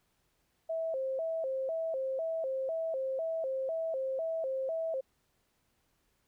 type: tone with vibrato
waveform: sine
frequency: 587.3 Hz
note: D5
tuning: in tune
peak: -31 dBFS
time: 0.69-5.01 s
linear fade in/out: 10 ms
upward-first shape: square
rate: 2 Hz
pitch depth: 180 cents each way
effects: pink hiss -75 dBFS RMS until 6.27 s